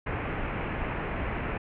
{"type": "low-pass noise", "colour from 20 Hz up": "pink", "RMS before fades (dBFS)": -32, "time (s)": [0.06, 1.58], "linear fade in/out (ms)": 10, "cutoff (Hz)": 2600, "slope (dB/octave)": 48, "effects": []}